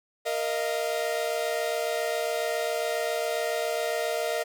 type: chord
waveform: 45% pulse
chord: Bb suspended fourth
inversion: none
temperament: equal with one note detuned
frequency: 466.2 / 622.3 / 689.6 Hz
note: Bb4 / Eb5 / F5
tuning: 0 / 0 / -22 cents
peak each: -31 / -30 / -32 dBFS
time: 0.25-4.44 s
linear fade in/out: 20 ms
effects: none